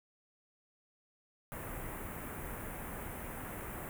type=band-stop noise; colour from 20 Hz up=pink; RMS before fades=-43 dBFS; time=1.52-3.89 s; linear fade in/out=0 ms; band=2200 to 10000 Hz; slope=24 dB/octave; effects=none